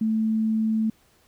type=tone; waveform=sine; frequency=220 Hz; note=A3; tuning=in tune; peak=-20 dBFS; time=0.01-0.9 s; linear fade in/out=5 ms; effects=pink hiss -61 dBFS RMS until 1.27 s